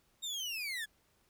30% pulse linear sweep, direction down, 3729 to 1661.2 Hz, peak -34 dBFS, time 0.22-0.86 s, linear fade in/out 20 ms, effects pink hiss -72 dBFS RMS until 1.29 s

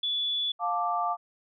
sine tone, 3440 Hz, A7, 40 cents flat, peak -26 dBFS, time 0.03-0.52 s, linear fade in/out 5 ms
sine chord, D minor, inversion first, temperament just, 704.8 / 881 / 1174.7 Hz, F5 / A5 / D6, +16 / +2 / 0 cents, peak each -29 / -32 / -29 dBFS, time 0.59-1.17 s, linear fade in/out 50 ms
effects none

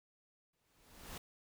pink noise with exponential growth, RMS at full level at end -45 dBFS, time 0.53-1.18 s, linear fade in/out 5 ms, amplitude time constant 140 ms, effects none

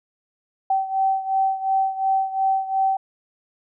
sine beating tone pair, 770 / 772.8 Hz, G5 / G5, -31 / -25 cents, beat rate 2.8 Hz, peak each -20 / -24 dBFS, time 0.7-2.97 s, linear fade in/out 5 ms, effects none

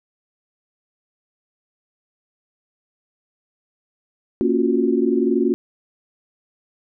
sine chord, Gb major seventh, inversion first, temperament equal, 233.1 / 277.2 / 349.2 / 370 Hz, Bb3 / Db4 / F4 / Gb4, 0 / 0 / 0 / 0 cents, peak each -21 dBFS, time 4.41-5.54 s, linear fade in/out 0 ms, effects none

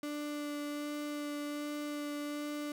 35% pulse tone with vibrato, 293.7 Hz, D4, in tune, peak -35 dBFS, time 0.03-2.72 s, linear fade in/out 2 ms, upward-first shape sine, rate 1.3 Hz, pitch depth 9 cents each way, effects none

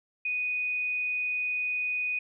sine tone, 2484 Hz, D#7, 3 cents flat, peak -27 dBFS, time 0.25-2.19 s, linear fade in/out 5 ms, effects none

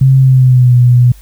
sine tone with pitch glide, 133.3 to 122.94 Hz, C3 to B2, +33 to -7 cents, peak -3 dBFS, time 0.01-1.12 s, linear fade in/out 5 ms, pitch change -140 cents, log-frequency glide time 0.18-0.75 s, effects added 50 Hz sine -34 dBFS peak until 1.21 s + white hiss -45 dBFS RMS until 1.21 s

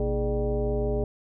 sine tone with frequency modulation, 234.8 Hz, A#3, 13 cents sharp, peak -23 dBFS, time 0-1.04 s, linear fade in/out 2 ms, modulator 181 Hz, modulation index 1.9, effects none

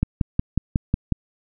click train, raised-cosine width 5 ms, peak -6 dBFS, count 7, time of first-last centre 0.03-1.123 s, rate 5.49 Hz, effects none

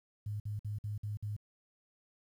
sine tone bursts, 104.5 Hz, G#2, 11 cents sharp, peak -35 dBFS, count 6, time 0.26-1.365 s, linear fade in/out 5 ms, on 140 ms, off 53 ms, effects 11-bit

